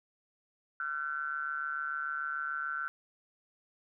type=ring-modulated tone; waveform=triangle; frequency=73.4 Hz; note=D2; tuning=in tune; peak=-28 dBFS; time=0.8-2.88 s; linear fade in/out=0 ms; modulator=1440 Hz; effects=none